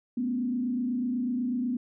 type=tone with frequency modulation; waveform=sine; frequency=246.7 Hz; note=B3; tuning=2 cents flat; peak=-26 dBFS; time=0.17-1.77 s; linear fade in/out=5 ms; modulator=28.1 Hz; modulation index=0.73; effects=none